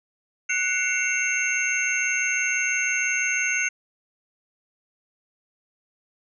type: tone cluster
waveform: sine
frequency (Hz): 1485 / 2117 / 2243 / 2721 / 6370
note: F#6 / C7 / C#7 / F7 / G8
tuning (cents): +6 / +20 / +20 / -46 / +27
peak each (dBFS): -28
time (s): 0.49-3.69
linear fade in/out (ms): 10
effects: none